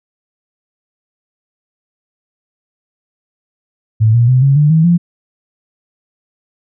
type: tone with pitch steps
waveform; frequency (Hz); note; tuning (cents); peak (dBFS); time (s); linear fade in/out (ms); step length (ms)
sine; 110 / 118.58 / 127.83 / 137.79 / 148.54 / 160.12 / 172.61; A2 / A#2 / C3 / C#3 / D3 / D#3 / F3; 0 / +30 / -40 / -10 / +20 / +50 / -20; -6; 4-4.98; 20; 140
effects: none